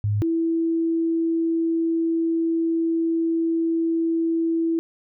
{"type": "tone pair in turn", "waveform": "sine", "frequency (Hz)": [103.83, 329.6], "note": ["G#2", "E4"], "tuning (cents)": [0, 0], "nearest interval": "octave + minor sixth", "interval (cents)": 2000, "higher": "second", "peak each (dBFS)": -19, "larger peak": "neither", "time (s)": [[0.04, 0.22], [0.22, 4.79]], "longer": "second", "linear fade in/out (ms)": 0, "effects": []}